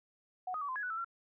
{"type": "tone with pitch steps", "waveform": "sine", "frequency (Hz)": [736, 1249, 1141, 1032, 1673, 1482, 1320, 1365], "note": ["F#5", "D#6", "C#6", "C6", "G#6", "F#6", "E6", "F6"], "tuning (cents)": [-9, 6, 50, -24, 12, 2, 2, -40], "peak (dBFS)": -35, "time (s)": [0.47, 1.046], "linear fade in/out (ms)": 5, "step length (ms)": 72, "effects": []}